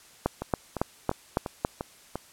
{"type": "two click trains", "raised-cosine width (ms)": 1, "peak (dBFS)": [-9, -17], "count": [6, 6], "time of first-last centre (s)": [[0.26, 1.649], [0.42, 2.156]], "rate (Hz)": [3.6, 2.88], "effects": ["white hiss -54 dBFS RMS until 2.32 s", "low-pass 11000 Hz 12 dB/octave"]}